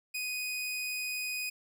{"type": "tone", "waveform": "sawtooth", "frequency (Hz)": 2492, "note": "D#7", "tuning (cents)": 2, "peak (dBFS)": -30, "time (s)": [0.14, 1.5], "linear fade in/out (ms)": 10, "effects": []}